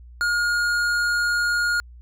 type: tone with tanh clipping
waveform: sine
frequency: 1427 Hz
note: F6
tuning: 37 cents sharp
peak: -21 dBFS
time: 0.21-1.8 s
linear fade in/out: 0 ms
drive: 13 dB
effects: added 60 Hz sine -41 dBFS peak until 2.01 s